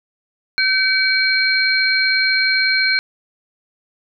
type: tone cluster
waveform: sine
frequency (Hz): 1538 / 2277 / 4189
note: G6 / C#7 / C8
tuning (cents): -33 / +46 / +1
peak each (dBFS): -18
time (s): 0.58-2.99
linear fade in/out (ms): 0
effects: none